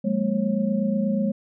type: tone cluster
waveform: sine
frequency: 177.5 / 205.5 / 233.8 / 544 Hz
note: F3 / G#3 / A#3 / C#5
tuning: +28 / -18 / +5 / -33 cents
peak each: -31 / -22 / -27 / -29 dBFS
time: 0.04-1.32 s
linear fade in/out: 10 ms
effects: none